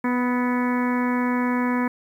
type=harmonic tone with a mistuned harmonic; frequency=246.9 Hz; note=B3; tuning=in tune; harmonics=1 / 2 / 3 / 4 / 5 / 6 / 7 / 8 / 9; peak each=-21 / -31 / -37 / -28 / -36 / -38 / -33 / -38 / -36 dBFS; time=0.04-1.88 s; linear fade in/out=5 ms; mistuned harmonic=5; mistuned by=+32 cents; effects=9-bit